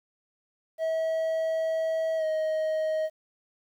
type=tone with pitch glide; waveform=triangle; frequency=645 to 628.5 Hz; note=E5 to D#5; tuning=-38 to +17 cents; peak=-23 dBFS; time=0.78-3.1 s; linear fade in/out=50 ms; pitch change=-45 cents; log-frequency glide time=2.17-2.24 s; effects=10-bit